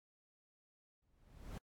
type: noise with exponential growth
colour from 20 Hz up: brown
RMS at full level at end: -42 dBFS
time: 1.02-1.58 s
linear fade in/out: 2 ms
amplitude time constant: 120 ms
effects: AAC 64 kbps